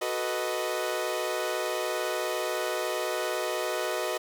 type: chord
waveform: sawtooth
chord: B dominant seventh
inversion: second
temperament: equal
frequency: 370 / 440 / 493.9 / 622.3 Hz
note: F#4 / A4 / B4 / D#5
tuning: 0 / 0 / 0 / 0 cents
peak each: -30 / -33 / -30 / -28 dBFS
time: 0.01-4.18 s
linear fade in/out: 10 ms
effects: none